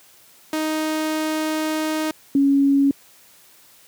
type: tone pair in turn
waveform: sawtooth / sine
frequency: 311.9 / 277.9 Hz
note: D#4 / C#4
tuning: +4 / +4 cents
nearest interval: major second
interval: 200 cents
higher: first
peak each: -17 / -13 dBFS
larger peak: second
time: 0.53-2.11 / 2.35-2.91 s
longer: first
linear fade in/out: 2 ms
effects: white hiss -51 dBFS RMS until 3.87 s + high-pass 80 Hz 12 dB/octave